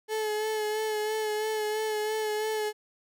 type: tone with vibrato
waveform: 35% pulse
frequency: 430 Hz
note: A4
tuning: 40 cents flat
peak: -26 dBFS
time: 0.08-2.73 s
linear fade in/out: 50 ms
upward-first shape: sine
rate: 3 Hz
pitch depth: 27 cents each way
effects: none